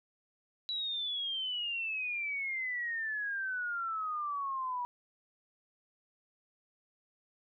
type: exponential sweep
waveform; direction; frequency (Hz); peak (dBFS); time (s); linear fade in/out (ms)
sine; down; 3945 to 966; -33; 0.69-4.85; 0
effects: none